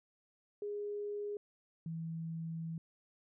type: tone pair in turn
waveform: sine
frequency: 412.3 / 163.62 Hz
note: G#4 / E3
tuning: -13 / -13 cents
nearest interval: octave + major third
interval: 1600 cents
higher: first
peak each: -37 / -38 dBFS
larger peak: first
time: 0.62-1.37 / 1.86-2.78 s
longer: second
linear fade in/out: 2 ms
effects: none